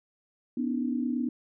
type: tone cluster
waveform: sine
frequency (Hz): 246.1 / 284.9 / 313.2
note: B3 / C#4 / D#4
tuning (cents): -6 / +48 / +11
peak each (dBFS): -28 / -33 / -35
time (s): 0.57-1.29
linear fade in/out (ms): 5
effects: none